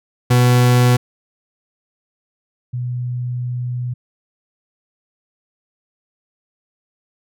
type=tone pair in turn; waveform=40% pulse / sine; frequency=123.47 / 123.47 Hz; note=B2 / B2; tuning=0 / 0 cents; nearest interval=unison; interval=0 cents; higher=neither; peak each=-9 / -20 dBFS; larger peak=first; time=0.3-0.97 / 2.73-3.94 s; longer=second; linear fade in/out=10 ms; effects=none